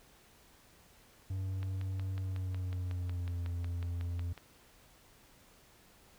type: tone with pitch glide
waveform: triangle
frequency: 95 to 86.61 Hz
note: F#2 to F2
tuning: +46 to -14 cents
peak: -32 dBFS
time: 1.3-4.33 s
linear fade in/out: 5 ms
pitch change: -160 cents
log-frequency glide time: 2.16-3.44 s
type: click train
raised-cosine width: 0.3 ms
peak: -32 dBFS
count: 16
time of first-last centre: 1.63-4.377 s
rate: 5.46 Hz
effects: pink hiss -62 dBFS RMS until 6.18 s